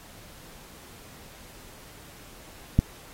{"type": "click", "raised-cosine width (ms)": 5, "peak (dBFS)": -5, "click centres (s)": 2.79, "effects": ["pink hiss -49 dBFS RMS until 3.13 s", "AAC 48 kbps"]}